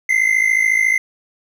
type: tone pair together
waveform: triangle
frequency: 2043 / 2097 Hz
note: C7 / C7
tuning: -42 / +3 cents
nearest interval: unison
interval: 45 cents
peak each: -14 dBFS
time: 0.09-0.98 s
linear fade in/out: 5 ms
effects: 8-bit